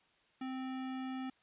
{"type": "tone", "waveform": "square", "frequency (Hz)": 260.6, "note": "C4", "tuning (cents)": -7, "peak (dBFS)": -39, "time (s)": [0.41, 1.3], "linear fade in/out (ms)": 5, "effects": ["white hiss -70 dBFS RMS until 1.42 s", "resampled to 8000 Hz"]}